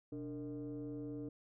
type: tone with frequency modulation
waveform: sine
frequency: 292.6 Hz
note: D4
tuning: 6 cents flat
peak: -40 dBFS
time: 0.12-1.29 s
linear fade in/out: 5 ms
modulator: 167 Hz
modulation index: 0.93
effects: tanh soft clip ceiling -37 dBFS